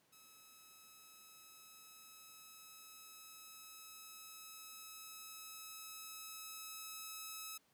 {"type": "tone with level ramp", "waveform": "5% pulse", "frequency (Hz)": 1292, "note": "E6", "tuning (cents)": -35, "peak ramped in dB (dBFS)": [-49, -34], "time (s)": [0.12, 7.58], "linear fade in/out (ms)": 10, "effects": ["pink hiss -74 dBFS RMS until 7.73 s", "high-pass 150 Hz 12 dB/octave"]}